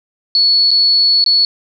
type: tone with dropouts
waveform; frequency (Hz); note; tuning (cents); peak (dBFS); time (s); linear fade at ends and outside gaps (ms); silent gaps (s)
sine; 4405; C#8; -12; -8; 0.35-1.45; 1; 0.707-0.713 / 1.241-1.262
effects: none